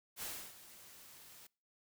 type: noise with ADSR envelope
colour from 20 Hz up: white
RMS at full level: -42 dBFS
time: 0.16-1.47 s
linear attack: 64 ms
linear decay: 300 ms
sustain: -15 dB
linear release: 5 ms
effects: noise-tail reverb RT60 0.4 s tail -25 dB re dry

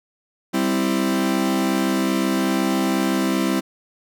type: chord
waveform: 40% pulse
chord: C major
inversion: second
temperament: equal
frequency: 196 / 261.6 / 329.6 Hz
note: G3 / C4 / E4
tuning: 0 / 0 / 0 cents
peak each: -22 dBFS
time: 0.53-3.61 s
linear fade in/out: 20 ms
effects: none

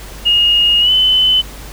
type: tone with pitch glide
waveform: sine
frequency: 2857 to 3027 Hz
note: F7 to F#7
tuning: +39 to +39 cents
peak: -8 dBFS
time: 0.25-1.42 s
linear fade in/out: 20 ms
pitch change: +100 cents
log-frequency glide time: 0.8-0.92 s
effects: added 50 Hz sine -31 dBFS peak until 1.72 s + pink hiss -34 dBFS RMS until 1.72 s

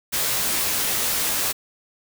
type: noise with comb filter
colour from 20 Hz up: white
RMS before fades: -23 dBFS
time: 0.12-1.53 s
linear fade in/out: 20 ms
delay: 17 ms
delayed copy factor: +0.65
effects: none

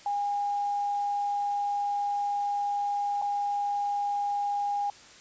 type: tone with dropouts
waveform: sine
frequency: 814 Hz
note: G#5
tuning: 35 cents flat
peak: -26 dBFS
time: 0.06-4.9 s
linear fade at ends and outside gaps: 2 ms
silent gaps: 3.216-3.222 s
effects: white hiss -51 dBFS RMS until 5.2 s + resampled to 16000 Hz

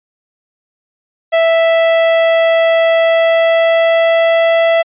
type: tone with pitch glide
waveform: 45% pulse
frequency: 659 to 663.2 Hz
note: E5 to E5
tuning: -1 to +10 cents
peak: -8 dBFS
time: 1.32-4.83 s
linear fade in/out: 20 ms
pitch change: +11 cents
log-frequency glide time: 2.95-4.65 s
effects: resampled to 8000 Hz

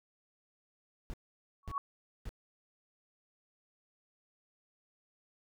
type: noise bursts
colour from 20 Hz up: brown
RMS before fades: -40 dBFS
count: 3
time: 1.1-2.291 s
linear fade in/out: 0 ms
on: 37 ms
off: 540 ms
type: tone with exponential growth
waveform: sine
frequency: 1119 Hz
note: C#6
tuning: 16 cents sharp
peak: -28 dBFS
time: 1.63-1.78 s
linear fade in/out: 1 ms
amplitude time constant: 31 ms
effects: none

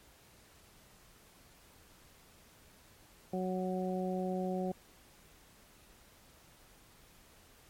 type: harmonic tone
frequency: 185 Hz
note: F#3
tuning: in tune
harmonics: 1 / 2 / 3 / 4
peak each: -35 / -38 / -40 / -41 dBFS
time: 3.33-4.72 s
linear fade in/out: 5 ms
effects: pink hiss -61 dBFS RMS until 7.69 s + MP3 64 kbps

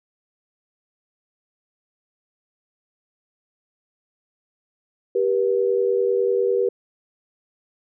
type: tone pair together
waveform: sine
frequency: 392 / 482 Hz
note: G4 / B4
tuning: 0 / -42 cents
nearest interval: major third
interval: 358 cents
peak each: -20 dBFS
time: 5.15-6.69 s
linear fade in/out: 5 ms
effects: none

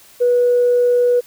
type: tone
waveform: sine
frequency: 488.2 Hz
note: B4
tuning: 20 cents flat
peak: -10 dBFS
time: 0.2-1.21 s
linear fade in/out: 20 ms
effects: tanh soft clip ceiling -6 dBFS + white hiss -46 dBFS RMS until 1.26 s

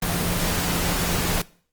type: tone in noise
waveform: sine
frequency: 174.4 Hz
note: F3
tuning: 2 cents flat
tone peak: -28 dBFS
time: 0.02-1.42 s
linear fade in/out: 5 ms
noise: pink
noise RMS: -24 dBFS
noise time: 0.02-1.42 s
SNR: -7 dB
effects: noise-tail reverb RT60 0.5 s tail -22 dB re dry + Opus 24 kbps

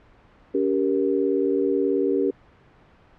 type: chord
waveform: sine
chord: G diminished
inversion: second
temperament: just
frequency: 282.2 / 392 / 470.4 Hz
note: Db4 / G4 / Bb4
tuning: +31 / 0 / +16 cents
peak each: -24 / -22 / -25 dBFS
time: 0.54-2.31 s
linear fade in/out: 10 ms
effects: pink hiss -54 dBFS RMS until 3.18 s + low-pass 2000 Hz 12 dB/octave

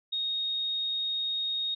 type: tone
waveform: sine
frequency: 3729 Hz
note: A#7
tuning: in tune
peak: -28 dBFS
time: 0.12-1.75 s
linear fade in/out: 10 ms
effects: none

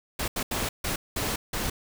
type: noise bursts at uneven times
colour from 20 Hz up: pink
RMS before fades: -29 dBFS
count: 6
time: 0.19-0.28 / 0.36-0.43 / 0.51-0.69 / 0.84-0.96 / 1.16-1.36 / 1.53-1.7 s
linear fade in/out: 5 ms
effects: none

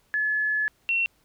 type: tone pair in turn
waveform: sine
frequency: 1714 / 2721 Hz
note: A6 / F7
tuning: -46 / -46 cents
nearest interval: minor sixth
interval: 800 cents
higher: second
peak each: -22 / -21 dBFS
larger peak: second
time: 0.14-0.68 / 0.89-1.06 s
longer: first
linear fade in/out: 0 ms
effects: pink hiss -65 dBFS RMS until 1.24 s

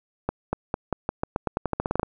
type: accelerating click train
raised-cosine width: 1 ms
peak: -10 dBFS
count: 17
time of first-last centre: 0.29-2.031 s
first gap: 240 ms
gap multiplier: 0.88
effects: none

